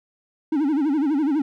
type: tone with vibrato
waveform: triangle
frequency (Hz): 293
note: D4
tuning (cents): -4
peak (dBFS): -16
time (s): 0.52-1.42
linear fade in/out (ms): 5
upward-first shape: sine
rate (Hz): 12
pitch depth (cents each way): 160
effects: none